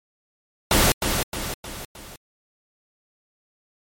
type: noise with echo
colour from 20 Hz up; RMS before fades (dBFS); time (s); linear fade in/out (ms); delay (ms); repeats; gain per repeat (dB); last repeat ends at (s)
pink; -17; 0.71-0.92; 2; 310; 4; -6; 2.16
effects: MP3 64 kbps